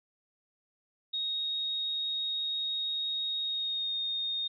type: tone with pitch glide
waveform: sine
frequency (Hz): 3749 to 3693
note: A#7 to A#7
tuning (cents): +9 to -17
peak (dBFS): -30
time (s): 1.13-4.48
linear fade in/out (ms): 10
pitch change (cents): -26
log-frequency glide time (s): 3.4-3.95
effects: none